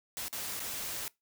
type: noise with dropouts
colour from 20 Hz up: white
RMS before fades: -38 dBFS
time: 0.17-1.08 s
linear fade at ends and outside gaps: 0 ms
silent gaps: 0.282-0.328 / 0.595-0.602 s
effects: noise-tail reverb RT60 0.2 s tail -23 dB re dry